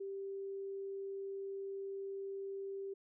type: tone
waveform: sine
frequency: 392 Hz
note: G4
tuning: in tune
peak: -40 dBFS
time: 0-2.94 s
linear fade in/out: 10 ms
effects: none